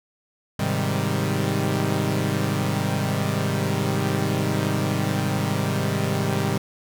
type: chord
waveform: sawtooth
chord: Ab major seventh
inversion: none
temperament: equal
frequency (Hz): 103.83 / 130.81 / 155.56 / 196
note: Ab2 / C3 / Eb3 / G3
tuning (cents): 0 / 0 / 0 / 0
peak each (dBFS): -23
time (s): 0.59-6.58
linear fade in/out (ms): 5
effects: none